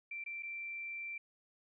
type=tone with dropouts; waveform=sine; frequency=2349 Hz; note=D7; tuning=in tune; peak=-40 dBFS; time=0.11-1.18 s; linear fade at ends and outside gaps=5 ms; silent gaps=0.24-0.261 / 0.425-0.431 s; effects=none